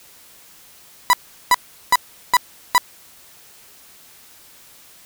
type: tone bursts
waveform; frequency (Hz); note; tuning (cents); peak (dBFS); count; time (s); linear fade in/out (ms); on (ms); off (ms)
35% pulse; 987.8; B5; 0; -8; 5; 1.1-2.78; 0; 32; 380
effects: white hiss -47 dBFS RMS until 5.05 s